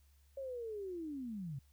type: linear sweep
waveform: sine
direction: down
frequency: 554.4 to 127.6 Hz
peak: -40 dBFS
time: 0.37-1.59 s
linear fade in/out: 5 ms
effects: added 70 Hz sine -64 dBFS peak until 1.72 s + white hiss -75 dBFS RMS until 1.72 s